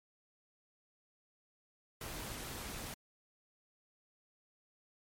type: noise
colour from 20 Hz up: pink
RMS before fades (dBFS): -44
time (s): 2.01-2.94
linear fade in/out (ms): 2
effects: MP3 64 kbps